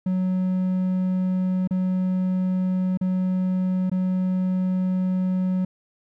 triangle tone with dropouts, 185 Hz, F#3, in tune, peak -18 dBFS, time 0.06-5.65 s, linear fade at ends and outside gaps 5 ms, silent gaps 1.675-1.708 / 2.974-3.011 / 3.898-3.915 s, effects none

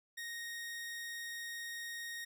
sawtooth tone, 1864.7 Hz, A#6, in tune, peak -38 dBFS, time 0.17-2.25 s, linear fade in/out 10 ms, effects none

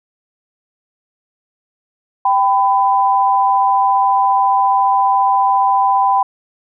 sine tone pair together, 784 / 1001.5 Hz, G5 / B5, 0 / +24 cents, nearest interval major third, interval 424 cents, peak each -13 dBFS, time 2.25-6.23 s, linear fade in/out 5 ms, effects none

